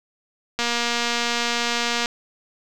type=click train; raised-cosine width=0.2 ms; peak=-6 dBFS; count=349; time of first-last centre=0.59-2.058 s; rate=237 Hz; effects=none